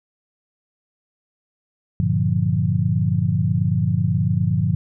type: chord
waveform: sine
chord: G minor seventh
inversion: none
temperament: equal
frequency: 98 / 116.54 / 146.83 / 174.61 Hz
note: G2 / Bb2 / D3 / F3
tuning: 0 / 0 / 0 / 0 cents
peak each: -22 dBFS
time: 2-4.75 s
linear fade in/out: 0 ms
effects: none